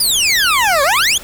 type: exponential two-way sweep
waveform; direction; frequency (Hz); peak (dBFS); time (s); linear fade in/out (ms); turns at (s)
20% pulse; down then up; 5080 to 539 to 3530; -6; 0-1.18; 5; 0.83
effects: pink hiss -34 dBFS RMS until 1.23 s